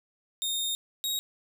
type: tone pair in turn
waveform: sawtooth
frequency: 3678 / 3784 Hz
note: A#7 / A#7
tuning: -24 / +25 cents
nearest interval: unison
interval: 49 cents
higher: second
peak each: -25 dBFS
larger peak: neither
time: 0.42-0.75 / 1.04-1.19 s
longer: first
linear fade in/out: 0 ms
effects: none